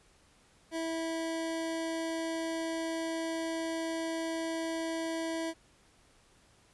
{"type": "tone", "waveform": "25% pulse", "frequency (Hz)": 326.9, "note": "E4", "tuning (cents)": -14, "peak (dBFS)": -29, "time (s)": [0.71, 5.54], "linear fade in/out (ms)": 50, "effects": ["pink hiss -64 dBFS RMS until 6.73 s", "resampled to 24000 Hz"]}